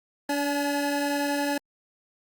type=tone pair together; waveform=25% pulse; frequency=287 / 850.1 Hz; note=D4 / G#5; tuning=-40 / +40 cents; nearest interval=octave + perfect fifth; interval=1880 cents; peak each=-22 / -27 dBFS; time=0.29-1.58 s; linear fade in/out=5 ms; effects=Opus 48 kbps